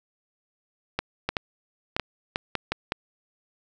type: clicks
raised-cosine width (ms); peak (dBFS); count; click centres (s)
0.3; -9; 9; 0.99 / 1.29 / 1.368 / 1.965 / 1.997 / 2.359 / 2.553 / 2.72 / 2.921
effects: none